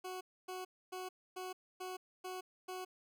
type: tone bursts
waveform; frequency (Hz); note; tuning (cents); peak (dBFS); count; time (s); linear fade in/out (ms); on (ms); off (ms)
20% pulse; 369.5; F#4; -2; -37; 7; 0.04-2.85; 10; 170; 270
effects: none